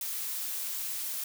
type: noise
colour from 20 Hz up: blue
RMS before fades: -35 dBFS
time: 0.01-1.24 s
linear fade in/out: 2 ms
effects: none